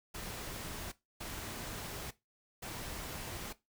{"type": "noise bursts at uneven times", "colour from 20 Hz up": "pink", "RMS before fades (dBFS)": -43, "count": 3, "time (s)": [[0.14, 0.92], [1.2, 2.11], [2.62, 3.53]], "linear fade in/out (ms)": 10, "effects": ["noise-tail reverb RT60 0.2 s tail -17 dB re dry"]}